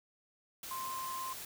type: tone in noise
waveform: sine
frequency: 1046.5 Hz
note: C6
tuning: in tune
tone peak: -38 dBFS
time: 0.71-1.33 s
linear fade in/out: 2 ms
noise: white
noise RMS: -45 dBFS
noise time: 0.63-1.45 s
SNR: +4 dB
effects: none